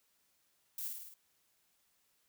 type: noise with echo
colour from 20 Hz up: violet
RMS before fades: -41 dBFS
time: 0.78-0.88 s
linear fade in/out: 2 ms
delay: 52 ms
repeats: 5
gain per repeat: -3 dB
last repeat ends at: 1.14 s
effects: white hiss -75 dBFS RMS until 2.28 s